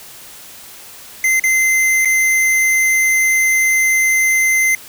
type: tone with dropouts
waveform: square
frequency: 2071 Hz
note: C7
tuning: 18 cents flat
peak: -12 dBFS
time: 1.24-4.75 s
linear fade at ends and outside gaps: 2 ms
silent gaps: 1.397-1.438 / 2.049-2.055 s
effects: white hiss -37 dBFS RMS until 4.88 s